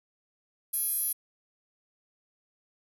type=tone with high-pass filter; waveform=10% pulse; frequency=830.6 Hz; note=G#5; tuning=in tune; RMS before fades=-30 dBFS; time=0.73-1.13 s; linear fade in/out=10 ms; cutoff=11000 Hz; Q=5.9; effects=none